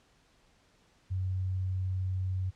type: tone with vibrato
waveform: sine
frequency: 93.3 Hz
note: F#2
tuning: 15 cents sharp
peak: -29 dBFS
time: 1.1-2.51 s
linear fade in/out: 20 ms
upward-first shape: square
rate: 20 Hz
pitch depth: 14 cents each way
effects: pink hiss -66 dBFS RMS until 2.55 s + low-pass 7000 Hz 12 dB/octave